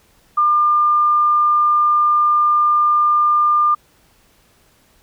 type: tone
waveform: sine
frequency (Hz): 1200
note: D6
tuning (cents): +37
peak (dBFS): -11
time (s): 0.37-3.75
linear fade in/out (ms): 10
effects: pink hiss -55 dBFS RMS until 5.02 s